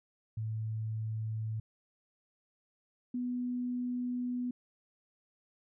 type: tone pair in turn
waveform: sine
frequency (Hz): 110 / 246.9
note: A2 / B3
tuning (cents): 0 / 0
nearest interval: octave + major second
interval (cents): 1400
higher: second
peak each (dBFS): -33 / -32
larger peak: second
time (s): 0.37-1.6 / 3.14-4.51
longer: second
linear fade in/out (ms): 5
effects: none